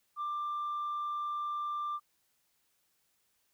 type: tone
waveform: sine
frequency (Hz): 1185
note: D6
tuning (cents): +15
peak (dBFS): -31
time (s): 0.16-2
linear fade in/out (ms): 50
effects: tanh soft clip ceiling -31 dBFS + white hiss -75 dBFS RMS until 3.53 s